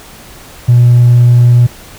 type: tone with hard clipping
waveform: sine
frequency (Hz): 121.2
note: B2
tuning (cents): -32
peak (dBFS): -3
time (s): 0.68-1.67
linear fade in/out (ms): 10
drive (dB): 1
effects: pink hiss -34 dBFS RMS until 1.98 s